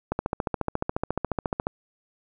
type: click train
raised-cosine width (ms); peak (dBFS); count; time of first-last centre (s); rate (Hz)
1; -11; 23; 0.12-1.669; 14.2
effects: none